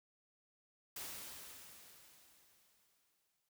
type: noise with exponential decay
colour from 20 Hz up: white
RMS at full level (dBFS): -45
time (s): 0.96-3.49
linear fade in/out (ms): 5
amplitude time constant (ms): 550
effects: none